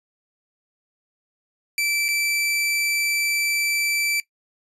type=tone with dropouts; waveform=sawtooth; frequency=2328 Hz; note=D7; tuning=16 cents flat; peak=-17 dBFS; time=1.78-4.2 s; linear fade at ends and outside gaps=1 ms; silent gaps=2.083-2.087 s; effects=noise-tail reverb RT60 0.1 s tail -19 dB re dry + resampled to 32000 Hz